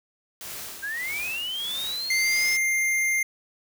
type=noise with tremolo; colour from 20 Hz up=white; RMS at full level=-36 dBFS; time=0.41-2.57 s; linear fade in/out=0 ms; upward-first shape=sine; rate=1.6 Hz; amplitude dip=55%
type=linear sweep; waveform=sine; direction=up; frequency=1568 to 5320 Hz; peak=-28 dBFS; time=0.82-2.57 s; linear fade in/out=20 ms
type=tone with pitch glide; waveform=square; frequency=2093 to 2105 Hz; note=C7 to C7; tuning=0 to +10 cents; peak=-22 dBFS; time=2.1-3.23 s; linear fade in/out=5 ms; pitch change=+10 cents; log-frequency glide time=2.2-2.39 s
effects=none